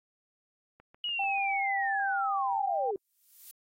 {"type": "click train", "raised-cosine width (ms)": 0.5, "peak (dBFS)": -39, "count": 5, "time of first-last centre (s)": [0.8, 1.381], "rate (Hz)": 6.89}
{"type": "linear sweep", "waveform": "sine", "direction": "down", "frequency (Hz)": [2924, 370.2], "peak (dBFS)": -30, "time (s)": [1.04, 2.96], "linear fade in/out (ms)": 2}
{"type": "tone", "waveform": "sine", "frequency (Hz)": 789, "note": "G5", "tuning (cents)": 11, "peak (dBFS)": -29, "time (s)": [1.19, 2.91], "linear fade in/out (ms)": 5}
{"type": "noise with exponential growth", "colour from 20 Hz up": "violet", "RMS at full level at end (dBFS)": -44, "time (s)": [2.95, 3.51], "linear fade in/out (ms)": 1, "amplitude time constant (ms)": 120}
{"effects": ["AAC 48 kbps"]}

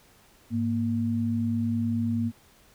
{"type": "tone pair together", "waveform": "sine", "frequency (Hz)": [103.83, 233.1], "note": ["G#2", "A#3"], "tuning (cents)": [0, 0], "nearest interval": "octave + major second", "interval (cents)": 1400, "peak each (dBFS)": [-29, -25], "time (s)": [0.5, 2.32], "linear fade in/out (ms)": 50, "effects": ["pink hiss -58 dBFS RMS until 2.74 s"]}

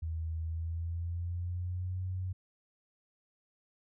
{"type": "tone with pitch glide", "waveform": "sine", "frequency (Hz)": [80.9, 92.39], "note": ["E2", "F#2"], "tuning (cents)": [-32, -2], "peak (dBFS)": -33, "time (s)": [0.02, 2.33], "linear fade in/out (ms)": 10, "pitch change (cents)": 230, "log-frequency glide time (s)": [0.44, 2.02], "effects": []}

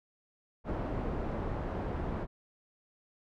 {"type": "low-pass noise", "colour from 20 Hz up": "pink", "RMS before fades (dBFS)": -35, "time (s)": [0.64, 2.27], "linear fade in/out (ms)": 50, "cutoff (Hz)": 910, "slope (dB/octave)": 12, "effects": []}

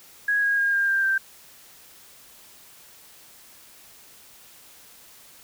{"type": "tone with pitch steps", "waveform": "sine", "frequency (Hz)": [1657, 1638.9, 1621, 1603.3, 1585.8, 1568.5], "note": ["G#6", "G#6", "G#6", "G6", "G6", "G6"], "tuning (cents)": [-4, -23, -42, 39, 20, 1], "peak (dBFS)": -19, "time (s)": [0.28, 1.18], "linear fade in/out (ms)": 5, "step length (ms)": 150, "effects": ["white hiss -50 dBFS RMS until 5.43 s"]}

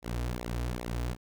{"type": "tone with flanger", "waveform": "sawtooth", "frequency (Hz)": 59.9, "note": "A#1", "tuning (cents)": 48, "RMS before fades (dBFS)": -34, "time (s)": [0.02, 1.17], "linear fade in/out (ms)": 50, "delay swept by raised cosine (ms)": [0.64, 5.54], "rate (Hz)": 2.5, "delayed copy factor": -0.8, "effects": []}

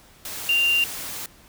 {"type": "tone in noise", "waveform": "sine", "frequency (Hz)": 2784, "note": "F7", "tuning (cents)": -6, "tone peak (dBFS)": -17, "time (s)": [0.49, 0.84], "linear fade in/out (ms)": 2, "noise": "white", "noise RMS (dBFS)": -33, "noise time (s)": [0.25, 1.26], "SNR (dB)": 13, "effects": ["pink hiss -52 dBFS RMS until 1.48 s"]}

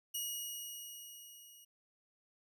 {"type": "tone with level ramp", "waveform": "10% pulse", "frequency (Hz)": 2895, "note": "F#7", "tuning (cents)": -38, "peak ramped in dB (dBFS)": [-28, -49], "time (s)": [0.14, 1.65], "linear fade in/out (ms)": 10, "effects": []}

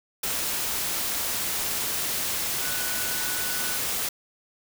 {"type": "tone in noise", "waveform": "sine", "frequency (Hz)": 1480, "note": "F#6", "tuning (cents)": 0, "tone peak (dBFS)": -36, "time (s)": [2.61, 3.77], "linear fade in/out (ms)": 5, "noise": "white", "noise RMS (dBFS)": -28, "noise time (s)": [0.23, 4.09], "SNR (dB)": -11, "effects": []}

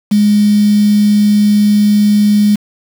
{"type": "tone with quantisation", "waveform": "sine", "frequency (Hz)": 207.7, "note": "G#3", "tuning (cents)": 0, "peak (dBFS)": -6, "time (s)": [0.11, 2.56], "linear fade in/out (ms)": 10, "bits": 4, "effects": []}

